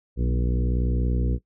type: harmonic tone with a mistuned harmonic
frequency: 60.7 Hz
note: B1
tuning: 29 cents flat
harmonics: 1 / 2 / 3 / 4 / 5 / 6 / 7 / 8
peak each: -22 / -28 / -32 / -34 / -36 / -38 / -39 / -40 dBFS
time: 0.16-1.39 s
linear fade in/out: 50 ms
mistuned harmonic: 3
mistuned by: +30 cents
effects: noise-tail reverb RT60 0.1 s tail -18 dB re dry